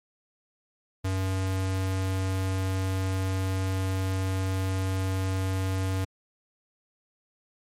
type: tone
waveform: square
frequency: 94.8 Hz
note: F#2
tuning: 43 cents sharp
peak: -26 dBFS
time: 1.04-6.05 s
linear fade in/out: 10 ms
effects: MP3 64 kbps